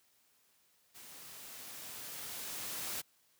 white noise with level ramp, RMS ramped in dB -53 to -39 dBFS, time 0.94-3.02 s, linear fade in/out 20 ms, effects white hiss -71 dBFS RMS until 3.39 s + high-pass 80 Hz 12 dB/octave

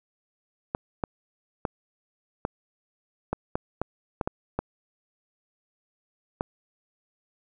clicks, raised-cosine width 1 ms, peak -12 dBFS, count 11, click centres 0.749 / 1.038 / 1.652 / 2.451 / 3.33 / 3.555 / 3.816 / 4.212 / 4.275 / 4.59 / 6.409 s, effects none

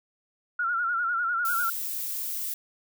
sine tone with vibrato, 1396.9 Hz, F6, in tune, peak -24 dBFS, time 0.59-1.7 s, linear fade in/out 5 ms, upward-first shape sine, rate 10 Hz, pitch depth 79 cents each way
violet noise, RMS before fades -32 dBFS, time 1.45-2.54 s, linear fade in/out 2 ms
effects none

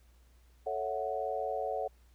sine chord, F# minor seventh, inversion first, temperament equal, 440 / 554.4 / 659.3 / 740 Hz, A4 / C#5 / E5 / F#5, 0 / 0 / 0 / 0 cents, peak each -38 / -37 / -39 / -36 dBFS, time 0.66-1.88 s, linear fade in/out 10 ms, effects added 60 Hz sine -59 dBFS peak until 2.14 s + pink hiss -70 dBFS RMS until 2.14 s

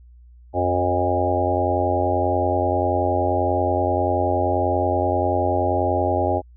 harmonic tone with a mistuned harmonic, 90.4 Hz, F#2, 40 cents flat, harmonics 1 / 3 / 4 / 5 / 6 / 7 / 8 / 9, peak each -25 / -28 / -26 / -29 / -27 / -24 / -29 / -24 dBFS, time 0.53-6.42 s, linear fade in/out 50 ms, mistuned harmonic 7, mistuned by -24 cents, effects added 60 Hz sine -44 dBFS peak until 6.56 s

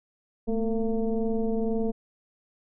sine tone with frequency modulation, 220 Hz, A3, in tune, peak -23 dBFS, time 0.47-1.92 s, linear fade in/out 20 ms, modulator 231 Hz, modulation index 1.3, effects none

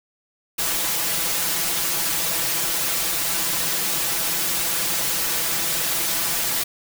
white noise with comb filter, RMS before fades -23 dBFS, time 0.58-6.64 s, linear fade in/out 10 ms, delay 6 ms, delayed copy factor +0.9, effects none

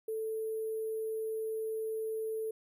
sine tone with sample-and-hold, 440 Hz, A4, in tune, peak -33 dBFS, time 0.08-2.51 s, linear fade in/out 5 ms, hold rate 11025 Hz, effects none

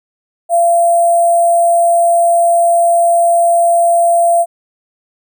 sine tone with sample-and-hold, 685 Hz, F5, 34 cents flat, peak -7 dBFS, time 0.49-4.46 s, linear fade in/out 50 ms, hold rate 8820 Hz, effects none

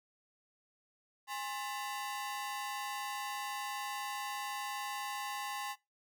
sawtooth ring-modulated tone, 941 Hz, A#5, 16 cents sharp, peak -31 dBFS, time 1.27-5.76 s, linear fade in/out 50 ms, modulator 120 Hz, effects noise-tail reverb RT60 0.2 s tail -19 dB re dry

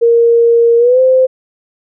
sine tone with pitch glide, 466.8 to 517.9 Hz, A#4 to C5, +2 to -18 cents, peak -5 dBFS, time 0.01-1.27 s, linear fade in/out 20 ms, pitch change +180 cents, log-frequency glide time 0.78-1 s, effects none

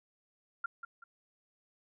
sine tone with echo, 1389 Hz, F6, 10 cents flat, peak -31 dBFS, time 0.64-0.66 s, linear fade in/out 5 ms, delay 190 ms, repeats 2, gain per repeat -9 dB, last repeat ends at 1.04 s, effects none

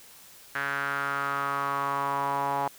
sawtooth tone with band-pass filter sweep, 140 Hz, C#3, 18 cents sharp, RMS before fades -29 dBFS, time 0.55-2.68 s, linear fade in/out 5 ms, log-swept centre 1600 to 880 Hz, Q 4.8, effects white hiss -51 dBFS RMS until 2.78 s

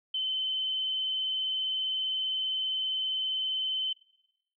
sine tone with vibrato, 3065 Hz, G7, 40 cents flat, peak -28 dBFS, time 0.14-3.93 s, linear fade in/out 5 ms, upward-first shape sine, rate 20 Hz, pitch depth 17 cents each way, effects noise-tail reverb RT60 0.9 s tail -25 dB re dry

